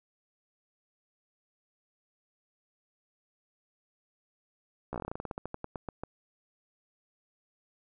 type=slowing click train; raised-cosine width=1 ms; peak=-22 dBFS; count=20; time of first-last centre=4.93-6.036 s; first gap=14 ms; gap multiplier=1.14; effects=none